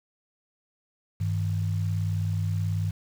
sine tone pair together, 99.8 / 158.42 Hz, G2 / D#3, +32 / +32 cents, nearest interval minor sixth, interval 800 cents, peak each -25 / -31 dBFS, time 1.2-2.91 s, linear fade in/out 10 ms, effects 8-bit

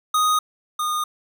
square tone pair in turn, 1244.5 / 1225.9 Hz, D#6 / D#6, 0 / -26 cents, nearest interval unison, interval 26 cents, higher first, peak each -17 / -22 dBFS, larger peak first, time 0.14-0.39 / 0.79-1.04 s, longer neither, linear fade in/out 5 ms, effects none

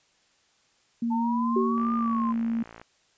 sine tone with pitch glide, 233.1 to 229.6 Hz, A#3 to A#3, 0 to -26 cents, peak -24 dBFS, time 1.02-2.63 s, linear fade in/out 5 ms, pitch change -26 cents, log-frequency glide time 1.63-2.12 s
sine linear two-way sweep, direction up then down, 880 to 1216 to 1019 Hz, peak -28 dBFS, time 1.1-2.33 s, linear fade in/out 20 ms, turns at 1.95 s
sine tone with exponential decay, 382 Hz, G4, 45 cents flat, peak -20 dBFS, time 1.56-2.07 s, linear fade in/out 5 ms, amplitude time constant 110 ms
click train, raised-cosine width 0.5 ms, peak -29 dBFS, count 60, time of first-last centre 1.78-2.815 s, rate 57 Hz
effects white hiss -65 dBFS RMS until 3.17 s + resampled to 16000 Hz

